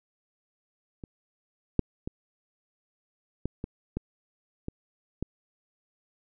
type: clicks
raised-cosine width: 3 ms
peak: -27 / -8 / -20 / -16 / -20 / -17 / -20 / -17 dBFS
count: 8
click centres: 1.038 / 1.793 / 2.075 / 3.456 / 3.641 / 3.97 / 4.684 / 5.226 s
effects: none